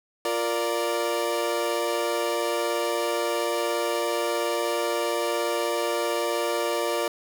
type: chord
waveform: 30% pulse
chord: Bb major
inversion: second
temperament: equal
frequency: 349.2 / 466.2 / 587.3 Hz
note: F4 / Bb4 / D5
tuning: 0 / 0 / 0 cents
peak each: -27 / -26 / -25 dBFS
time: 0.25-7.08 s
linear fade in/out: 2 ms
effects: none